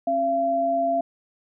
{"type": "tone pair together", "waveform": "sine", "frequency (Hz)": [270.3, 681], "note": ["C#4", "F5"], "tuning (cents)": [-44, -44], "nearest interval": "octave + major third", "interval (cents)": 1600, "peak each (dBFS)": [-29, -20], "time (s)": [0.07, 1.01], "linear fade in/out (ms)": 5, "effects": []}